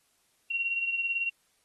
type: beating tone pair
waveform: sine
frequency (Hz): 2744 / 2762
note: F7 / F7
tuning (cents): -31 / -20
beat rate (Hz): 18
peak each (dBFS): -28 / -36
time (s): 0.5-1.3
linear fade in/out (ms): 10
effects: white hiss -70 dBFS RMS until 1.64 s + AAC 32 kbps